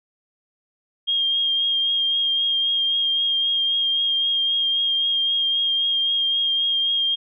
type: tone with vibrato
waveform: sine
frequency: 3229 Hz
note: G#7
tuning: 49 cents flat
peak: -18 dBFS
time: 1.07-7.16 s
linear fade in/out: 20 ms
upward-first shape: triangle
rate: 3.8 Hz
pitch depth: 23 cents each way
effects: none